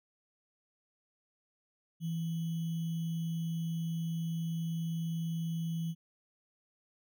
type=tone with sample-and-hold; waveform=sine; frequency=164.81 Hz; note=E3; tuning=in tune; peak=-32 dBFS; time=2-5.95 s; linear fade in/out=50 ms; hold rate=3150 Hz; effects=none